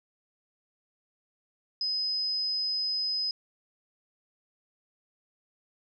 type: tone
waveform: sine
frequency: 5040 Hz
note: D#8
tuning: 21 cents sharp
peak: -27 dBFS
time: 1.81-3.31 s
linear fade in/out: 2 ms
effects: none